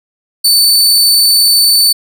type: tone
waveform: sawtooth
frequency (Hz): 4518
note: C#8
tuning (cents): +32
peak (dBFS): -3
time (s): 0.44-1.93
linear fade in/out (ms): 10
effects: none